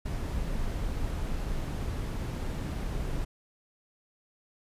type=noise; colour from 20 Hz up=brown; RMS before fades=-32 dBFS; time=0.05-3.25 s; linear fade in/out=10 ms; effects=resampled to 32000 Hz